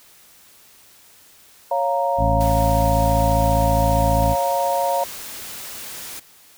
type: chord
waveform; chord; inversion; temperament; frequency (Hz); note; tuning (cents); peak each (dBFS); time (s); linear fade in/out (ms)
sine; Bb minor; first; equal; 554.4 / 698.5 / 932.3; Db5 / F5 / Bb5; 0 / 0 / 0; -22; 1.71-5.04; 5
type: harmonic tone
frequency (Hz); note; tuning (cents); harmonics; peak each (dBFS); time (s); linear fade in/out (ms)
55; A1; 0; 1 / 2 / 3 / 4 / 5; -20 / -22 / -27 / -30 / -28; 2.17-4.36; 50
type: noise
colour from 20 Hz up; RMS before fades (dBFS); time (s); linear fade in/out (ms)
white; -34; 2.4-6.2; 10
effects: white hiss -50 dBFS RMS until 6.57 s